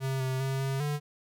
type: tone with pitch steps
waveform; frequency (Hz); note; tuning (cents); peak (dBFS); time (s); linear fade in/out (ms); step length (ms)
square; 133.6 / 130.9 / 134.3 / 135.2 / 146.9; C3 / C3 / C3 / C#3 / D3; +36 / +1 / +46 / -43 / +1; -29; 0-1; 50; 200
effects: none